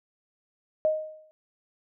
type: tone with exponential decay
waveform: sine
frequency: 622.3 Hz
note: D#5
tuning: in tune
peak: -18 dBFS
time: 0.85-1.31 s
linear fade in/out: 0 ms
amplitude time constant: 100 ms
effects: none